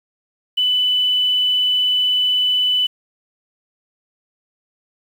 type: tone with quantisation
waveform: sine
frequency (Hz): 2992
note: F#7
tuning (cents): +19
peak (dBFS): -14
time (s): 0.57-2.87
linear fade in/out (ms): 10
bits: 7
effects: none